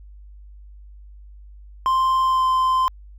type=tone with pitch glide; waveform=triangle; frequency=1046.5 to 1036.9 Hz; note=C6 to C6; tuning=0 to -16 cents; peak=-14 dBFS; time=1.86-2.88 s; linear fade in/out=0 ms; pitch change=-16 cents; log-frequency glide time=2.23-2.45 s; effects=added 50 Hz sine -40 dBFS peak until 3.18 s